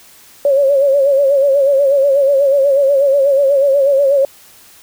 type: tone with vibrato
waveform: sine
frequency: 554.4 Hz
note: C#5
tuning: in tune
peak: -8 dBFS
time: 0.45-4.25 s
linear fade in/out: 2 ms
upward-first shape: sine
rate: 8.2 Hz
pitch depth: 67 cents each way
effects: white hiss -43 dBFS RMS until 4.82 s